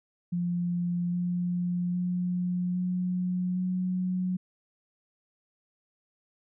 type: tone with pitch steps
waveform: sine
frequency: 174.9 / 176.93 / 178.99 / 181.07 / 183.17 Hz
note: F3 / F3 / F3 / F#3 / F#3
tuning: +3 / +23 / +43 / -37 / -17 cents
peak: -26 dBFS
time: 0.32-4.37 s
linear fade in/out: 10 ms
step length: 810 ms
effects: none